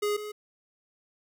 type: tone pair in turn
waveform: square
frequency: 415.3 / 420.6 Hz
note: G#4 / G#4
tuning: 0 / +22 cents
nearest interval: unison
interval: 22 cents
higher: second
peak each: -26 / -36 dBFS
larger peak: first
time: 0.02-0.17 / 0.17-0.32 s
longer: neither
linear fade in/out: 10 ms
effects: none